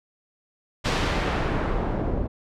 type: noise with low-pass filter sweep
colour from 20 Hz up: pink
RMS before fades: -25 dBFS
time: 0.84-2.28 s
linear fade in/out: 20 ms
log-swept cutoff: 5100 to 480 Hz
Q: 0.71
effects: none